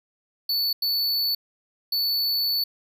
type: tone bursts at uneven times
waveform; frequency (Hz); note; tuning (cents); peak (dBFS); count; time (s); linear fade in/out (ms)
square; 4467; C#8; +12; -22; 3; 0.49-0.73 / 0.82-1.35 / 1.92-2.64; 5
effects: none